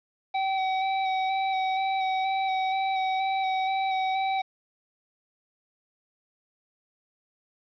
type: tone with vibrato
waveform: square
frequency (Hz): 764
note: G5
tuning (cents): -45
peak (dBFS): -25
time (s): 0.34-4.42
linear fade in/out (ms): 10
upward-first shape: square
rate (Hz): 2.1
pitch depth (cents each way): 13
effects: resampled to 11025 Hz + 9-bit